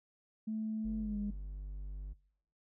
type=tone with pitch glide; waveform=sine; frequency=218.3 to 204.9 Hz; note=A3 to G#3; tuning=-13 to -23 cents; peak=-34 dBFS; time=0.47-1.31 s; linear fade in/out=10 ms; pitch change=-110 cents; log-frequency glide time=0.99-1.18 s
type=tone; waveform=triangle; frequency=49 Hz; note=G1; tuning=in tune; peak=-37 dBFS; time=0.84-2.14 s; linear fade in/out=20 ms
effects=noise-tail reverb RT60 0.7 s tail -23 dB re dry + tanh soft clip ceiling -28 dBFS